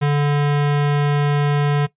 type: tone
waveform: square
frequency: 145.2 Hz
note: D3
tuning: 19 cents flat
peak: -15 dBFS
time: 0.01-1.87 s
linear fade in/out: 20 ms
effects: noise-tail reverb RT60 0.1 s tail -17 dB re dry + resampled to 8000 Hz